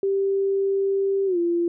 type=tone with pitch glide; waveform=sine; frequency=392 to 343.2 Hz; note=G4 to F4; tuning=0 to -30 cents; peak=-19 dBFS; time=0.03-1.68 s; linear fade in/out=2 ms; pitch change=-230 cents; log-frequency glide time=1.26-1.38 s; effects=none